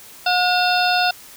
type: harmonic tone with a mistuned harmonic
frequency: 722 Hz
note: F#5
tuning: 43 cents flat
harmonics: 1 / 2 / 4 / 5 / 6 / 7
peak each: -18 / -21 / -24 / -25 / -26 / -26 dBFS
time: 0.26-1.11 s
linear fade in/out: 5 ms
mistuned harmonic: 4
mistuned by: -110 cents
effects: white hiss -42 dBFS RMS until 1.36 s